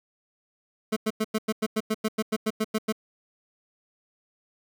25% pulse tone bursts, 217.6 Hz, A3, 19 cents flat, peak -19 dBFS, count 15, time 0.92-2.925 s, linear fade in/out 10 ms, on 45 ms, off 95 ms, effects none

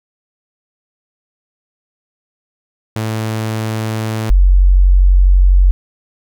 sawtooth / sine tone pair in turn, 110 / 46.09 Hz, A2 / F#1, 0 / -6 cents, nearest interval octave + minor third, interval 1506 cents, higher first, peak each -13 / -5 dBFS, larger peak second, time 2.96-4.3 / 4.3-5.71 s, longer second, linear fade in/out 0 ms, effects none

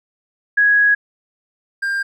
sine / triangle tone pair in turn, 1663 / 1596.9 Hz, G#6 / G6, +2 / +32 cents, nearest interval minor second, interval 70 cents, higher first, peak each -10 / -16 dBFS, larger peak first, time 0.57-0.95 / 1.82-2.03 s, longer first, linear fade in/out 10 ms, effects none

